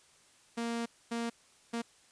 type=tone bursts at uneven times; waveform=sawtooth; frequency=233.1 Hz; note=A#3; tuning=in tune; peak=-29 dBFS; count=3; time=0.57-0.86 / 1.11-1.3 / 1.73-1.82 s; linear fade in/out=10 ms; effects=white hiss -63 dBFS RMS until 2.11 s + resampled to 22050 Hz